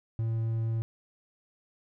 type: tone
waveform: triangle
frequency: 113.1 Hz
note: A2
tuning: 48 cents sharp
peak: -25 dBFS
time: 0.19-0.82 s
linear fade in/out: 0 ms
effects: none